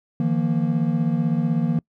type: chord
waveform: triangle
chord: Eb suspended second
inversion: none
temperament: equal with one note detuned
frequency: 155.56 / 171.52 / 233.1 Hz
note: Eb3 / F3 / Bb3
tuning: 0 / -31 / 0 cents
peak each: -21 dBFS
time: 0.2-1.79 s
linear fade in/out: 2 ms
effects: noise-tail reverb RT60 0.1 s tail -26 dB re dry